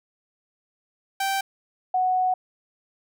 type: tone pair in turn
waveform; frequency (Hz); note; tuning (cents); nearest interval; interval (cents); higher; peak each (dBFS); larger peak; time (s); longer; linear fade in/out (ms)
sawtooth / sine; 780 / 739.8; G5 / F#5; -9 / 0; minor second; 91; first; -19; neither; 1.2-1.41 / 1.94-2.34; second; 5
effects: none